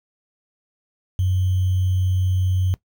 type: tone with sample-and-hold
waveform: sine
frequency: 92.5 Hz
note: F#2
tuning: in tune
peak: -17 dBFS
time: 1.19-2.74 s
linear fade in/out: 0 ms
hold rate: 3150 Hz
effects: noise-tail reverb RT60 0.1 s tail -18 dB re dry